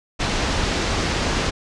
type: low-pass noise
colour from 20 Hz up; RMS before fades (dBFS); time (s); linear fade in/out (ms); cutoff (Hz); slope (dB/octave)
pink; -22; 0.19-1.51; 20; 6400; 24
effects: resampled to 24000 Hz